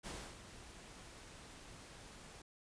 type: noise with ADSR envelope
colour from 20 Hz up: pink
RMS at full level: -45 dBFS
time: 0.03-2.42 s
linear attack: 34 ms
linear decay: 280 ms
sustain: -10 dB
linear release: 5 ms
effects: resampled to 22050 Hz